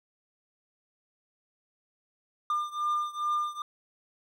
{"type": "beating tone pair", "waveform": "triangle", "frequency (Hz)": [1200, 1202.4], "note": ["D6", "D6"], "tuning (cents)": [37, 40], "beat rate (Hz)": 2.4, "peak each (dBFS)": [-28, -30], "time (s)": [2.5, 3.62], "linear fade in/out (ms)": 2, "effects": []}